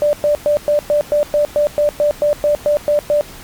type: tone bursts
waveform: sine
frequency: 590 Hz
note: D5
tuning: 8 cents sharp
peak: -10 dBFS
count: 15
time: 0.02-3.21 s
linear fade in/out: 0 ms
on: 110 ms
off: 110 ms
effects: pink hiss -36 dBFS RMS until 3.43 s + MP3 96 kbps